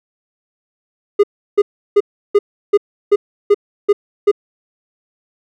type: tone bursts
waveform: triangle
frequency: 409.1 Hz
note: G#4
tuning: 26 cents flat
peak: -4 dBFS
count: 9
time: 1.19-4.315 s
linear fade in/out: 10 ms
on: 45 ms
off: 340 ms
effects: none